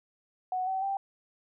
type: tone with pitch steps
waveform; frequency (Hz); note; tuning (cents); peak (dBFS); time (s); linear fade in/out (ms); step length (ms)
sine; 740 / 762.1 / 784.9; F#5 / G5 / G5; 0 / -49 / +2; -28; 0.52-0.97; 2; 150
effects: none